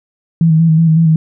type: tone with vibrato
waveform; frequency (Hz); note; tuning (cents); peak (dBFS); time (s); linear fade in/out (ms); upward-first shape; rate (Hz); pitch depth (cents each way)
sine; 161.8; E3; -32; -6; 0.41-1.16; 2; square; 5.4; 34
effects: none